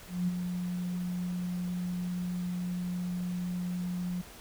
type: tone with ADSR envelope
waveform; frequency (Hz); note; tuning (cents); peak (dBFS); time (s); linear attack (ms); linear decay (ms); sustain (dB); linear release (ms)
sine; 178.7; F3; +40; -25; 0.07-4.22; 210; 19; -6; 14
effects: pink hiss -50 dBFS RMS until 4.4 s